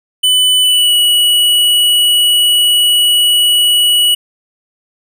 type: tone with pitch glide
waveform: square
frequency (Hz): 3000 to 2933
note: F#7 to F#7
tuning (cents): +23 to -16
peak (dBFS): -8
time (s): 0.23-4.15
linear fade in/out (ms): 10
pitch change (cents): -39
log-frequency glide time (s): 0.62-0.94
effects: none